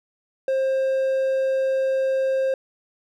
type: tone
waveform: triangle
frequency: 531 Hz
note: C5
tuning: 25 cents sharp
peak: -17 dBFS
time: 0.48-2.54 s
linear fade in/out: 2 ms
effects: none